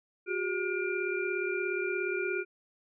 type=tone cluster; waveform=sine; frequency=364.1 / 401.1 / 1431 / 2380 Hz; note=F#4 / G4 / F6 / D7; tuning=-28 / +40 / +42 / +22 cents; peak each=-33 / -35 / -36 / -36 dBFS; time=0.26-2.45 s; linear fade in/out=50 ms; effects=none